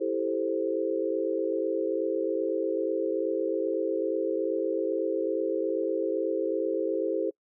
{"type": "chord", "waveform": "sine", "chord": "A minor seventh", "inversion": "second", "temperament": "equal", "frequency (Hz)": [329.6, 392, 440, 523.3], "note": ["E4", "G4", "A4", "C5"], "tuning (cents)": [0, 0, 0, 0], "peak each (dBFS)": -31, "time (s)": [0, 7.31], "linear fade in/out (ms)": 20, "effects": ["noise-tail reverb RT60 0.1 s tail -26 dB re dry"]}